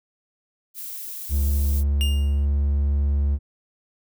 violet noise, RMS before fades -34 dBFS, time 0.74-1.84 s, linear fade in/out 50 ms
triangle tone, 71 Hz, C#2, 42 cents sharp, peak -16 dBFS, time 1.29-3.39 s, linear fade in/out 50 ms
45% pulse tone with exponential decay, 2824 Hz, F7, 19 cents sharp, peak -23 dBFS, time 2.01-2.45 s, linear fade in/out 0 ms, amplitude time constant 94 ms
effects none

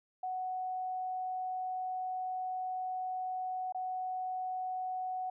sine tone with dropouts, 742 Hz, F#5, 5 cents sharp, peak -34 dBFS, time 0.23-5.3 s, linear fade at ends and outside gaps 5 ms, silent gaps 3.724-3.746 s, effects none

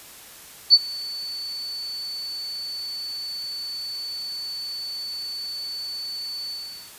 sine tone with ADSR envelope, 4485 Hz, C#8, 19 cents sharp, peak -6 dBFS, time 0.7-6.93 s, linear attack 36 ms, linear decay 42 ms, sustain -23 dB, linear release 430 ms, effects white hiss -44 dBFS RMS until 6.98 s + resampled to 32000 Hz

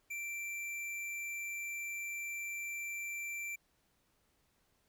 triangle tone with hard clipping, 2349 Hz, D7, in tune, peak -40 dBFS, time 0.1-3.56 s, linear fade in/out 10 ms, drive 17 dB, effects pink hiss -75 dBFS RMS until 4.88 s

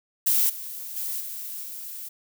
violet noise with level steps, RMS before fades -21 / -36 / -30 / -35 / -37 dBFS, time 0.26-2.09 s, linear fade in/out 10 ms, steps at 0.49 / 0.96 / 1.2 / 1.63 s, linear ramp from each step 10 ms, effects none

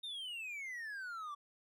triangle exponential sweep, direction down, 3720 to 1140 Hz, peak -40 dBFS, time 0.03-1.35 s, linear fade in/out 10 ms, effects none

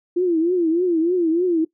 sine tone with vibrato, 342.1 Hz, F4, 36 cents flat, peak -15 dBFS, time 0.16-1.65 s, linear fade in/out 10 ms, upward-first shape triangle, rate 3.3 Hz, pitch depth 150 cents each way, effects noise-tail reverb RT60 0.1 s tail -18 dB re dry

